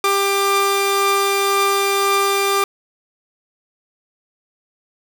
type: tone pair together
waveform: sawtooth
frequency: 395.7 / 1189 Hz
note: G4 / D6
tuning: +16 / +21 cents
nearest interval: octave + perfect fifth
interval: 1905 cents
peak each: -14 dBFS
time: 0.04-2.64 s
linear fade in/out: 2 ms
effects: none